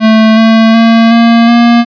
square tone with pitch steps, 220 / 223.8 / 227.8 / 231.7 / 235.8 Hz, A3 / A3 / A#3 / A#3 / A#3, 0 / +30 / -40 / -10 / +20 cents, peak -3 dBFS, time 0-1.85 s, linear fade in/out 50 ms, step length 370 ms, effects resampled to 11025 Hz

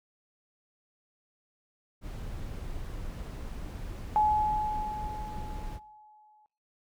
brown noise, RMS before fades -38 dBFS, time 2.01-5.8 s, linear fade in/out 50 ms
sine tone with exponential decay, 850 Hz, G#5, 40 cents sharp, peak -20 dBFS, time 4.16-6.46 s, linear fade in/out 0 ms, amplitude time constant 500 ms
effects noise-tail reverb RT60 0.6 s tail -24 dB re dry

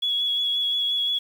sine tone with vibrato, 3363 Hz, G#7, 21 cents sharp, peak -21 dBFS, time 0.02-1.19 s, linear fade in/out 10 ms, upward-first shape sine, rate 5.7 Hz, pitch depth 15 cents each way, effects 8-bit

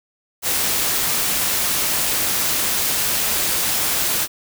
white noise, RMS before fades -20 dBFS, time 0.42-4.28 s, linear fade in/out 50 ms, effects none

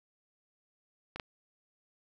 clicks, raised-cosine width 0.3 ms, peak -24 / -20 dBFS, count 2, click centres 1.16 / 1.198 s, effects none

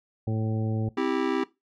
harmonic tone, 110 Hz, A2, in tune, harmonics 1 / 2 / 3 / 4 / 5 / 7, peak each -26 / -32 / -36 / -38 / -40 / -43 dBFS, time 0.27-0.89 s, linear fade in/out 5 ms
square chord, C major, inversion none, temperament just, 261.6 / 327 / 392.4 Hz, C4 / E4 / G4, 0 / -14 / +2 cents, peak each -29 dBFS, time 0.97-1.44 s, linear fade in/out 5 ms
effects noise-tail reverb RT60 0.2 s tail -18 dB re dry + low-pass 3000 Hz 12 dB/octave

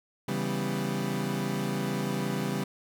30% pulse chord, C# half-diminished seventh, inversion none, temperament equal, 138.59 / 164.81 / 196 / 246.9 Hz, C#3 / E3 / G3 / B3, 0 / 0 / 0 / 0 cents, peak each -31 / -34 / -29 / -34 dBFS, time 0.28-2.64 s, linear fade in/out 5 ms, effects none

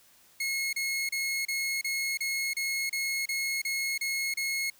sawtooth tone bursts, 2169 Hz, C#7, 38 cents flat, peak -25 dBFS, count 12, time 0.4-4.701 s, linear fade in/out 5 ms, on 330 ms, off 31 ms, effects white hiss -60 dBFS RMS until 4.79 s

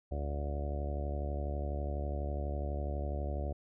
harmonic tone, 72.1 Hz, D2, 31 cents flat, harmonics 1 / 2 / 3 / 4 / 5 / 6 / 7 / 8 / 9 / 10, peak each -34 / -45 / -48 / -48 / -47 / -50 / -50 / -44 / -51 / -48 dBFS, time 0.11-3.53 s, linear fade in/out 10 ms, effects none

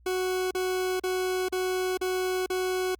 40% pulse tone bursts, 370 Hz, F#4, in tune, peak -25 dBFS, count 6, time 0.06-2.95 s, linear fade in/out 5 ms, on 450 ms, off 38 ms, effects added 60 Hz sine -54 dBFS peak until 2.99 s + Opus 48 kbps

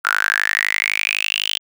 sawtooth tone with high-pass filter sweep, 51.91 Hz, G#1, in tune, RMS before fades -20 dBFS, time 0.04-1.59 s, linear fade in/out 20 ms, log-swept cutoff 1400 to 3200 Hz, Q 9.8, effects none

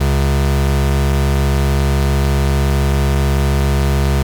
square tone pair together, 69.3 / 136.38 Hz, C#2 / C#3, 0 / -28 cents, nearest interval octave, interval 1172 cents, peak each -14 / -18 dBFS, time 0-4.23 s, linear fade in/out 10 ms, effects none

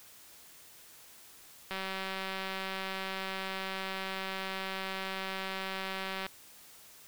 click train, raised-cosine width 0.3 ms, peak -21 dBFS, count 871, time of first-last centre 1.71-6.265 s, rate 191 Hz, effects white hiss -55 dBFS RMS until 7.07 s

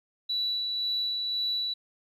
sine tone with tremolo, 3943 Hz, B7, 4 cents flat, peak -25 dBFS, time 0.29-1.74 s, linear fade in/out 10 ms, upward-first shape sine, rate 1.9 Hz, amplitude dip 30%, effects tanh soft clip ceiling -21 dBFS + 11-bit

